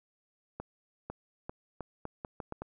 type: accelerating click train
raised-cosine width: 1 ms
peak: -24 dBFS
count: 9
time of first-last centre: 0.6-2.62 s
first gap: 500 ms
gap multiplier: 0.79
effects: none